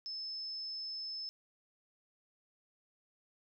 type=tone; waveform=sine; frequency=5240 Hz; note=E8; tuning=11 cents flat; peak=-39 dBFS; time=0.06-1.29 s; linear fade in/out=0 ms; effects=none